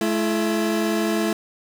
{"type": "tone pair together", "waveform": "30% pulse", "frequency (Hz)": [214.7, 334.9], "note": ["A3", "E4"], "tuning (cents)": [-42, 27], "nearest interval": "minor sixth", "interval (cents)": 769, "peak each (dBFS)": -20, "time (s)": [0.01, 1.33], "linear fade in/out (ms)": 2, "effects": []}